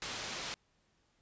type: low-pass noise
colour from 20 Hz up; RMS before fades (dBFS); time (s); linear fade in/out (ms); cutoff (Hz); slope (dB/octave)
white; -41; 0.02-0.54; 0; 5600; 12
effects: pink hiss -74 dBFS RMS until 1.21 s + resampled to 16000 Hz